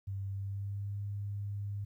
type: tone with pitch glide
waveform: sine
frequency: 98 to 101.34 Hz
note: G2 to G#2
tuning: 0 to -42 cents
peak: -35 dBFS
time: 0.07-1.85 s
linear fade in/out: 10 ms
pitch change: +58 cents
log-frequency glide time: 0.31-0.99 s
effects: 12-bit